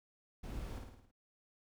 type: noise with echo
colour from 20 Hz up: brown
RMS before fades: -44 dBFS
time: 0.43-0.79 s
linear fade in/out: 10 ms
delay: 54 ms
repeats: 6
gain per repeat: -4 dB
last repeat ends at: 1.114 s
effects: none